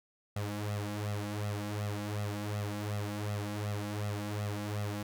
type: tone with flanger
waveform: sawtooth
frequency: 103.83 Hz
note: G#2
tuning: in tune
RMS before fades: -36 dBFS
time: 0.36-5.03 s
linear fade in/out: 5 ms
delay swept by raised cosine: 1.5 to 3.7 ms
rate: 2.7 Hz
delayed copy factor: +0.85
effects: none